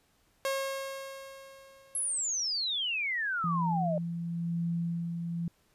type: tone with exponential decay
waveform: sawtooth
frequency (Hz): 542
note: C#5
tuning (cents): -39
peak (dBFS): -24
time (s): 0.45-2.48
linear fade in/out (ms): 1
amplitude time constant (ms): 440
type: exponential sweep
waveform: sine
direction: down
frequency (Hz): 11175 to 587.3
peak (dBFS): -29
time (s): 1.95-3.98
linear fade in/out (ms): 2
type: tone with tremolo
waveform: sine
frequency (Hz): 169.5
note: E3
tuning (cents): +49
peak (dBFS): -28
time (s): 3.44-5.48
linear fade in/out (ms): 2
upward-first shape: sine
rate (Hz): 1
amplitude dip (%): 40
effects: pink hiss -69 dBFS RMS until 5.74 s + resampled to 32000 Hz